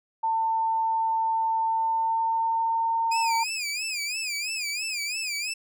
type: tone with pitch glide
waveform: sine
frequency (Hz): 897 to 911.1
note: A5 to A#5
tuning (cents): +33 to -40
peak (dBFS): -22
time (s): 0.23-3.44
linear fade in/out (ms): 10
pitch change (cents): +27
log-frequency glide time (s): 1.64-2.97
type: tone with vibrato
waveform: 20% pulse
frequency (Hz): 2458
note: D#7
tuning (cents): -22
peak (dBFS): -23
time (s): 3.11-5.54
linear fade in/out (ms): 10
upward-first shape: sine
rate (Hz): 3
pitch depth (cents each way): 130
effects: none